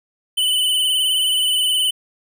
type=tone with vibrato; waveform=square; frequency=3010 Hz; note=F#7; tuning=29 cents sharp; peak=-16 dBFS; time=0.37-1.91 s; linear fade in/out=10 ms; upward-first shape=sine; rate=19 Hz; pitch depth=40 cents each way; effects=none